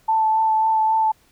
sine tone with vibrato, 880 Hz, A5, in tune, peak -15 dBFS, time 0.08-1.12 s, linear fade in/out 10 ms, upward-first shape sine, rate 3.7 Hz, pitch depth 14 cents each way, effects pink hiss -58 dBFS RMS until 1.31 s

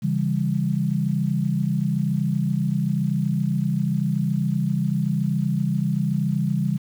sine chord, C# diminished, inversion none, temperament just, 138.59 / 166.31 / 199.57 Hz, C#3 / E3 / G3, 0 / +16 / +31 cents, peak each -24 dBFS, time 0.02-6.78 s, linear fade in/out 20 ms, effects 8-bit

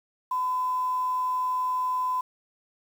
sine tone with quantisation, 1011 Hz, B5, 40 cents sharp, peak -24 dBFS, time 0.31-2.21 s, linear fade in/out 5 ms, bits 8, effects none

